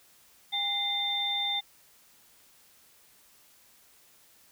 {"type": "tone cluster", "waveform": "sine", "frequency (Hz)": [806, 2078, 3589], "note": ["G5", "C7", "A7"], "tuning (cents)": [48, -12, 34], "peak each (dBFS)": [-36, -37, -28], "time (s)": [0.52, 1.61], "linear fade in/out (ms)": 20, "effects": ["white hiss -60 dBFS RMS until 4.51 s"]}